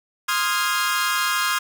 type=chord; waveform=sawtooth; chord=F minor seventh; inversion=second; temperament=equal with one note detuned; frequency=1046.5 / 1244.5 / 1396.9 / 1647.8 Hz; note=C6 / Eb6 / F6 / Ab6; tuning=0 / 0 / 0 / -14 cents; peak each=-22 dBFS; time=0.28-1.59 s; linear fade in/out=10 ms; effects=none